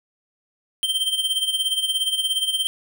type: tone with tremolo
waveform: square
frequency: 3136 Hz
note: G7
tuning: in tune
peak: -18 dBFS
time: 0.83-2.67 s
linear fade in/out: 0 ms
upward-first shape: sine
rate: 17 Hz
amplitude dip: 70%
effects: none